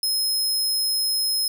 sawtooth tone, 5140 Hz, E8, 45 cents flat, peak -18 dBFS, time 0.03-1.48 s, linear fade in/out 2 ms, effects none

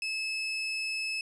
30% pulse tone, 2600 Hz, E7, 24 cents flat, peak -28 dBFS, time 0.02-1.21 s, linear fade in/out 2 ms, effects resampled to 24000 Hz

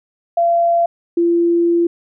sine tone pair in turn, 683 / 341.5 Hz, F5 / F4, -39 / -39 cents, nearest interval octave, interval 1200 cents, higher first, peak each -11 dBFS, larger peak neither, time 0.37-0.86 / 1.17-1.87 s, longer second, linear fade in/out 5 ms, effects none

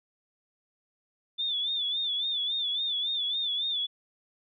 sine tone with vibrato, 3520 Hz, A7, in tune, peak -27 dBFS, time 1.38-3.87 s, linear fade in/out 20 ms, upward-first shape sine, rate 3.6 Hz, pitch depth 83 cents each way, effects none

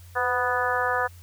harmonic tone with a mistuned harmonic, 246.9 Hz, B3, in tune, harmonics 2 / 3 / 4 / 5 / 6 / 7, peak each -29 / -29 / -29 / -29 / -29 / -29 dBFS, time 0.15-1.08 s, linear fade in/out 20 ms, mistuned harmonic 2, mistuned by +34 cents, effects added 88 Hz sine -44 dBFS peak until 1.22 s + white hiss -55 dBFS RMS until 1.22 s

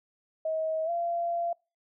sine tone with pitch glide, 636 to 685.6 Hz, D#5 to F5, +38 to -32 cents, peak -27 dBFS, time 0.45-1.53 s, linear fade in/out 5 ms, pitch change +130 cents, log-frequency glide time 0.85-0.9 s, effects noise-tail reverb RT60 0.3 s tail -26 dB re dry

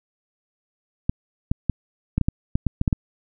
clicks, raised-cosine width 5 ms, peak -7 dBFS, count 11, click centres 1.095 / 1.515 / 1.697 / 2.18 / 2.213 / 2.285 / 2.555 / 2.667 / 2.814 / 2.878 / 2.928 s, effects none

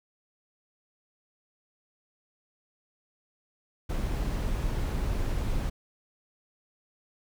brown noise, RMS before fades -29 dBFS, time 3.89-5.7 s, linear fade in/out 10 ms, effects none

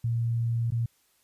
sine tone with dropouts, 116.54 Hz, A#2, in tune, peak -24 dBFS, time 0.04-0.86 s, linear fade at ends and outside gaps 5 ms, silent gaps 0.706-0.72 s, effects white hiss -67 dBFS RMS until 1.23 s + resampled to 32000 Hz

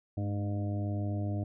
harmonic tone with a mistuned harmonic, 101.6 Hz, G#2, 38 cents flat, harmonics 1 / 2 / 3 / 4 / 5 / 6 / 7, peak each -31 / -39 / -39 / -51 / -52 / -44 / -48 dBFS, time 0.17-1.44 s, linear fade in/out 5 ms, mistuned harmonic 2, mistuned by +47 cents, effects none

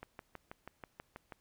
click train, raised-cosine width 0.5 ms, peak -30 dBFS, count 9, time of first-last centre 0.03-1.322 s, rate 6.19 Hz, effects pink hiss -74 dBFS RMS until 1.4 s

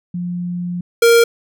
sine / square tone pair in turn, 176.5 / 466.1 Hz, F3 / A#4, +19 / 0 cents, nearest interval octave + perfect fourth, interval 1681 cents, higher second, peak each -20 / -8 dBFS, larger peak second, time 0.14-0.81 / 1.02-1.24 s, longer first, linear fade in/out 5 ms, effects none

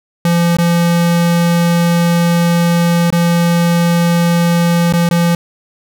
square tone with dropouts, 171.1 Hz, F3, 35 cents flat, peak -10 dBFS, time 0.25-5.35 s, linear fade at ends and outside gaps 2 ms, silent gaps 0.569-0.585 / 3.104-3.125 / 4.926-4.936 / 5.09-5.11 s, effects none

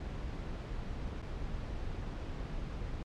brown noise with dropouts, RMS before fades -39 dBFS, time 0-3.03 s, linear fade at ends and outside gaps 5 ms, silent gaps 1.22-1.224 s, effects low-pass 5000 Hz 12 dB/octave + MP3 96 kbps

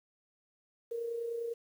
sine tone with amplitude modulation, 466.2 Hz, A#4, in tune, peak -32 dBFS, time 0.91-1.54 s, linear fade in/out 10 ms, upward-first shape sine, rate 30 Hz, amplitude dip 45%, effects 10-bit

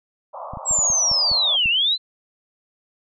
pink band-pass noise, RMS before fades -34 dBFS, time 0.33-1.57 s, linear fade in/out 20 ms, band 540 to 1200 Hz, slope 96 dB/octave
clicks, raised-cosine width 5 ms, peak -22 dBFS, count 8, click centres 0.536 / 0.572 / 0.711 / 0.789 / 0.902 / 1.115 / 1.315 / 1.658 s
sine linear two-way sweep, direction down then up, 7760 to 2620 to 4127 Hz, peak -16 dBFS, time 0.65-1.98 s, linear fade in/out 50 ms, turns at 1.68 s
effects none

